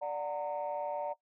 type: chord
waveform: sine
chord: D augmented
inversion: none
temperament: just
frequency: 587.3 / 734.2 / 917.7 Hz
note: D5 / F#5 / A#5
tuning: 0 / -14 / -27 cents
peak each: -35 / -38 / -37 dBFS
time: 0.01-1.14 s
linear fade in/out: 20 ms
effects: noise-tail reverb RT60 0.1 s tail -17 dB re dry + tanh soft clip ceiling -27 dBFS